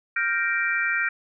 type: chord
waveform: sine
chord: G minor seventh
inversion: third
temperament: equal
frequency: 1396.9 / 1568 / 1864.7 / 2349 Hz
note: F6 / G6 / Bb6 / D7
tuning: 0 / 0 / 0 / 0 cents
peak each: -27 dBFS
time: 0.16-1.09 s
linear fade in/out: 5 ms
effects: none